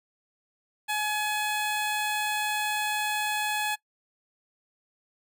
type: tone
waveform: 15% pulse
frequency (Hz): 846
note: G#5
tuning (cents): +32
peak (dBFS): -20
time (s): 0.88-3.76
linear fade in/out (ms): 20
effects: noise-tail reverb RT60 0.1 s tail -22 dB re dry